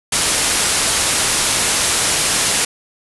white low-pass noise, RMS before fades -17 dBFS, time 0.12-2.65 s, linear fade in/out 5 ms, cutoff 11000 Hz, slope 96 dB/octave, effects none

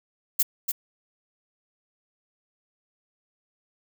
violet noise with echo, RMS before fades -20 dBFS, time 0.39-0.43 s, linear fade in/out 10 ms, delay 290 ms, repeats 1, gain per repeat -6 dB, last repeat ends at 0.72 s, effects none

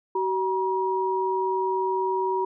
sine tone pair together, 379.1 / 955.3 Hz, F#4 / A#5, +42 / +42 cents, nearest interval octave + major third, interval 1600 cents, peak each -25 dBFS, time 0.15-2.45 s, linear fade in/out 5 ms, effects none

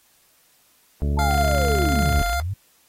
harmonic tone, 72 Hz, D2, 34 cents flat, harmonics 1 / 2 / 3 / 4 / 5 / 6 / 8 / 9, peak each -20 / -27 / -31 / -35 / -39 / -36 / -43 / -44 dBFS, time 1.02-2.22 s, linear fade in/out 0 ms
sine linear two-way sweep, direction down then up, 889 to 33.78 to 104.7 Hz, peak -23 dBFS, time 1.17-2.54 s, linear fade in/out 10 ms, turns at 2.21 s
25% pulse tone, 698 Hz, F5, 1 cent flat, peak -19 dBFS, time 1.19-2.4 s, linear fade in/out 0 ms
click train, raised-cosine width 0.2 ms, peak -17 dBFS, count 31, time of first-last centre 1.31-2.33 s, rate 29.4 Hz
effects white hiss -59 dBFS RMS until 2.88 s + AAC 48 kbps

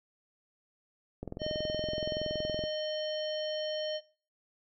click train, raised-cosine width 2 ms, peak -24 dBFS, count 31, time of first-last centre 1.23-2.638 s, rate 21.3 Hz
harmonic tone, 615 Hz, D#5, 20 cents flat, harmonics 1 / 3 / 5 / 7 / 9, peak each -33 / -48 / -40 / -46 / -46 dBFS, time 1.39-4.01 s, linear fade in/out 50 ms
effects noise-tail reverb RT60 0.4 s tail -20 dB re dry

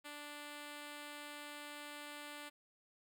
5% pulse tone, 293.6 Hz, D4, in tune, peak -36 dBFS, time 0.04-2.5 s, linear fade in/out 20 ms, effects none

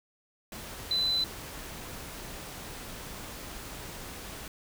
sine tone in noise, 4014 Hz, B7, 27 cents sharp, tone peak -25 dBFS, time 0.91-1.24 s, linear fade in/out 2 ms, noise pink, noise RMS -42 dBFS, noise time 0.52-4.48 s, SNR +14 dB, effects none

